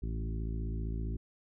harmonic tone with a mistuned harmonic, 55.3 Hz, A1, 9 cents sharp, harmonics 1 / 2 / 3 / 4 / 5 / 6 / 7, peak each -34 / -40 / -44 / -46 / -48 / -50 / -51 dBFS, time 0.02-1.17 s, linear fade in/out 10 ms, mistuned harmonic 3, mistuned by -23 cents, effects none

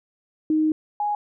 sine tone pair in turn, 311.1 / 830.5 Hz, D#4 / G#5, 0 / 0 cents, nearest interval octave + perfect fourth, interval 1700 cents, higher second, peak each -17 / -21 dBFS, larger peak first, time 0.5-0.72 / 1-1.15 s, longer first, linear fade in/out 2 ms, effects none

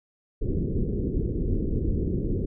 pink low-pass noise, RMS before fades -26 dBFS, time 0.41-2.46 s, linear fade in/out 10 ms, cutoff 440 Hz, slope 48 dB/octave, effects none

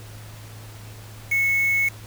sine tone with quantisation, 2198 Hz, C#7, 15 cents flat, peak -18 dBFS, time 1.31-1.89 s, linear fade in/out 10 ms, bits 5, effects added 107 Hz sine -39 dBFS peak until 2.06 s + pink hiss -45 dBFS RMS until 2.06 s

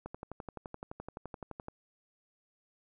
click train, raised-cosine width 1 ms, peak -27 dBFS, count 20, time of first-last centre 0.06-1.684 s, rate 11.7 Hz, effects none

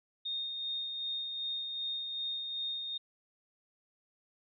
sine tone with tremolo, 3684 Hz, A#7, 21 cents flat, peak -33 dBFS, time 0.25-2.98 s, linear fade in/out 10 ms, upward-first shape sine, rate 2.6 Hz, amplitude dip 35%, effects none

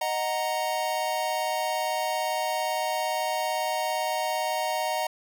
square chord, D# minor, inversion none, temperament equal, 622.3 / 740 / 932.3 Hz, D#5 / F#5 / A#5, 0 / 0 / 0 cents, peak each -31 dBFS, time 0.01-5.07 s, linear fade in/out 5 ms, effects none

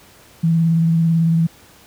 sine tone with vibrato, 164.81 Hz, E3, in tune, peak -12 dBFS, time 0.43-1.47 s, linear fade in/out 10 ms, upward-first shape sine, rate 18 Hz, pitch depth 24 cents each way, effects pink hiss -47 dBFS RMS until 1.86 s + high-pass 60 Hz 12 dB/octave

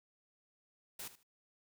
white noise with echo, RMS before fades -45 dBFS, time 0.99-1.08 s, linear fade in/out 5 ms, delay 76 ms, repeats 2, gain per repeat -14 dB, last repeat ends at 1.232 s, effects none

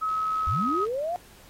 sine tone with pitch glide, 1282 to 1264.4 Hz, E6 to D#6, -49 to +27 cents, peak -24 dBFS, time 0.01-0.86 s, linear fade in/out 20 ms, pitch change -24 cents, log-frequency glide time 0.6-0.66 s
click train, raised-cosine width 0.2 ms, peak -31 dBFS, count 62, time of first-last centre 0.09-0.867 s, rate 78.5 Hz
sine linear sweep, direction up, 60.8 to 728 Hz, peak -26 dBFS, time 0.47-1.16 s, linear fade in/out 0 ms
effects pink hiss -53 dBFS RMS until 1.49 s + AAC 48 kbps

